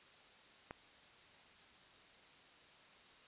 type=click; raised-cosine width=0.5 ms; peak=-30 dBFS; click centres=0.709 s; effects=white hiss -62 dBFS RMS until 3.27 s + resampled to 8000 Hz